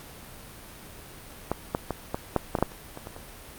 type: clicks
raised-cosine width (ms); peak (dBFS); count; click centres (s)
1; -11 / -11 / -14 / -13 / -7 / -10 / -15 / -6 / -30 / -23 / -23 / -26; 12; 1.516 / 1.749 / 1.907 / 2.145 / 2.363 / 2.552 / 2.587 / 2.626 / 2.719 / 2.974 / 3.071 / 3.164
effects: pink hiss -45 dBFS RMS until 3.58 s + Opus 48 kbps